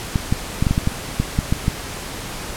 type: clicks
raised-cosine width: 5 ms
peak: -4 dBFS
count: 11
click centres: 0.158 / 0.325 / 0.625 / 0.668 / 0.71 / 0.779 / 0.874 / 1.2 / 1.389 / 1.525 / 1.681 s
effects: pink hiss -30 dBFS RMS until 2.56 s + low-pass 12000 Hz 12 dB/octave